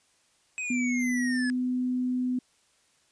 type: exponential sweep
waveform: square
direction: down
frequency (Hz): 2547 to 1691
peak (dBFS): -31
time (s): 0.58-1.5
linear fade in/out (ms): 0
type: tone with pitch glide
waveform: sine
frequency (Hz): 246.9 to 251.5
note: B3 to B3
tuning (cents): 0 to +32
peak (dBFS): -25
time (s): 0.7-2.39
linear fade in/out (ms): 5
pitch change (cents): +32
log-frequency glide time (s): 1.13-1.36
effects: white hiss -66 dBFS RMS until 3.11 s + resampled to 22050 Hz